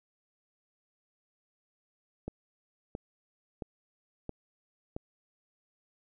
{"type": "click train", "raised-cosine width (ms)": 2, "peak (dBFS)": -23, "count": 5, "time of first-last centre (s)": [2.28, 4.965], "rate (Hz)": 1.49, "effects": []}